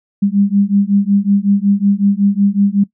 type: beating tone pair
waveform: sine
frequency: 197.8 / 203.2 Hz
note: G3 / G#3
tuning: +16 / -38 cents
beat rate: 5.4 Hz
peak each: -13 dBFS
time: 0.22-2.84 s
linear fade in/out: 10 ms
effects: noise-tail reverb RT60 0.1 s tail -19 dB re dry